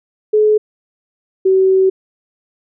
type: tone pair in turn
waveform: sine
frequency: 426.4 / 379.9 Hz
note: G#4 / F#4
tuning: +46 / +46 cents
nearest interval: major second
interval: 200 cents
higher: first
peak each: -8 dBFS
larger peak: neither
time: 0.33-0.58 / 1.45-1.9 s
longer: second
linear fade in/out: 10 ms
effects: none